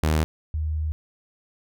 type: tone pair in turn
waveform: sawtooth / sine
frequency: 77.8 / 77.47 Hz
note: D#2 / D#2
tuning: 0 / -7 cents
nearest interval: unison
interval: 7 cents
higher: first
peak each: -15 / -23 dBFS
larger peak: first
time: 0.03-0.24 / 0.54-0.92 s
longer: second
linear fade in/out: 0 ms
effects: none